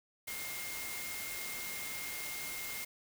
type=tone in noise; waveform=sine; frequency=2127 Hz; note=C7; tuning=28 cents sharp; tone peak=-44 dBFS; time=0.27-2.85 s; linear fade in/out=10 ms; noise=white; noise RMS=-42 dBFS; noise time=0.27-2.85 s; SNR=-5 dB; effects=none